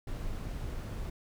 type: noise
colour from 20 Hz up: brown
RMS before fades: -37 dBFS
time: 0.07-1.1 s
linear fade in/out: 5 ms
effects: none